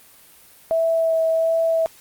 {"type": "tone with vibrato", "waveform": "sine", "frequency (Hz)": 653, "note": "E5", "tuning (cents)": -17, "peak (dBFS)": -16, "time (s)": [0.71, 1.86], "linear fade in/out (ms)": 0, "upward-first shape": "sine", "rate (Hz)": 1.4, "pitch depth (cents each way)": 12, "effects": ["white hiss -49 dBFS RMS until 2 s", "Opus 32 kbps"]}